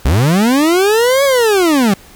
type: linear two-way sweep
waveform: 40% pulse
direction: up then down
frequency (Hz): 55 to 566 to 185.3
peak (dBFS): -8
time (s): 0.05-1.94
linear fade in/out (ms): 5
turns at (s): 1.24
effects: pink hiss -41 dBFS RMS until 2.15 s